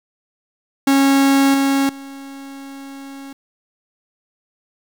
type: tone with level steps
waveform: 45% pulse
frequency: 274.3 Hz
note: C#4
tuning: 18 cents flat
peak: -11 / -14 / -32 dBFS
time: 0.87-3.33 s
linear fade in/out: 5 ms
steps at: 1.54 / 1.89 s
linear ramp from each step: 2 ms
effects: 8-bit